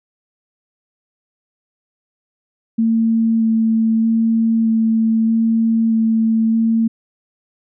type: tone with vibrato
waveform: sine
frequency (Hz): 224.9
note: A3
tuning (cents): +38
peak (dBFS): -12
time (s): 2.78-6.88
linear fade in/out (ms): 10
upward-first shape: square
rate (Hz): 0.8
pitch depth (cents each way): 9
effects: none

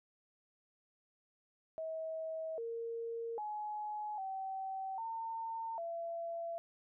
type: tone with pitch steps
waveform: sine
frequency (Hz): 642 / 461.4 / 844 / 768 / 906 / 674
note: E5 / A#4 / G#5 / G5 / A#5 / E5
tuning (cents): -46 / -18 / +28 / -36 / -50 / +38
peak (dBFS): -38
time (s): 1.78-6.58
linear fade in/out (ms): 0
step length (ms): 800
effects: none

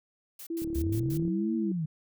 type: noise bursts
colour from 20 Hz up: blue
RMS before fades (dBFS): -44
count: 5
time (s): 0.39-1.176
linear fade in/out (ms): 5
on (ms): 78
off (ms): 99
type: tone with vibrato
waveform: sine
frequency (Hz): 330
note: E4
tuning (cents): +2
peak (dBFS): -30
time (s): 0.5-1.72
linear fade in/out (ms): 5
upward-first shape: triangle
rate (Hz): 4.6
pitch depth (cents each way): 21
type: click train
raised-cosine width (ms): 3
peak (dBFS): -28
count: 25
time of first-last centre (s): 0.62-1.279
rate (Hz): 36.4
type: linear two-way sweep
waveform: sine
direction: up then down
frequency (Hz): 65.41 to 233.1 to 149.4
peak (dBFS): -28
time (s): 0.75-1.86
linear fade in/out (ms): 10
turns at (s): 1.55
effects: none

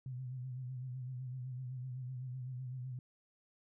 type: tone with vibrato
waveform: sine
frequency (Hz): 127.4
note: C3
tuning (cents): -46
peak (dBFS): -40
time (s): 0.06-2.99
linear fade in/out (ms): 2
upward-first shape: sine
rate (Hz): 7.9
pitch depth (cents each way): 59
effects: none

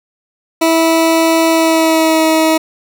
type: tone with pitch glide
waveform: 20% pulse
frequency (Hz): 326.6 to 318.8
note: E4 to D#4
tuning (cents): -16 to +42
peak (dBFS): -4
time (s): 0.61-2.58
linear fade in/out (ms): 10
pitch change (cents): -42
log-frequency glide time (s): 1.49-2.25
effects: none

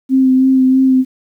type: tone with vibrato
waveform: sine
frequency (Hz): 261.6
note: C4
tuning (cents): 0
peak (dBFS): -7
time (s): 0.09-1.05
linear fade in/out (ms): 50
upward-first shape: sine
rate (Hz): 3.1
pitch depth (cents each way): 19
effects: 8-bit

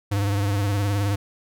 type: tone with vibrato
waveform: square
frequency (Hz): 100.7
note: G2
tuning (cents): +47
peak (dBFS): -21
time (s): 0.11-1.16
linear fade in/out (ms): 10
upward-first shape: triangle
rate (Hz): 19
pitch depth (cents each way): 65
effects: none

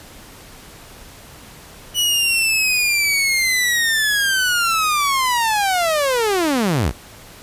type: linear sweep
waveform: sawtooth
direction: down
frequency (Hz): 2960 to 41.79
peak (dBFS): -12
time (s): 1.94-6.93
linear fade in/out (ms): 50
effects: pink hiss -41 dBFS RMS until 7.42 s + resampled to 32000 Hz

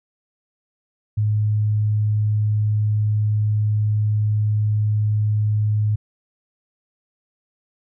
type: tone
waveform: sine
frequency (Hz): 106.1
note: G#2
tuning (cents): +38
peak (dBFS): -16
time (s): 1.17-5.96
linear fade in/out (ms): 10
effects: none

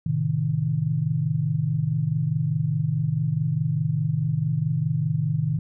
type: chord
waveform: sine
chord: A diminished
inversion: none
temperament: equal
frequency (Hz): 110 / 130.81 / 155.56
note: A2 / C3 / Eb3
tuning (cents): 0 / 0 / 0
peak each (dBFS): -29 / -26 / -23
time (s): 0.06-5.59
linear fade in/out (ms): 5
effects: none

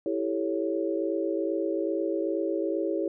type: chord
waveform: sine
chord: A dominant seventh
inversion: second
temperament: equal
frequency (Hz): 329.6 / 392 / 440 / 554.4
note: E4 / G4 / A4 / C#5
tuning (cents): 0 / 0 / 0 / 0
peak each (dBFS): -29 / -31 / -34 / -32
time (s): 0.06-3.08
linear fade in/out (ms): 2
effects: none

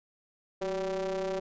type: ring-modulated tone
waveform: square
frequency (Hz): 98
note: G2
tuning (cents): 0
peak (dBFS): -28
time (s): 0.61-1.4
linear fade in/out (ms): 10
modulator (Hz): 474
effects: resampled to 16000 Hz

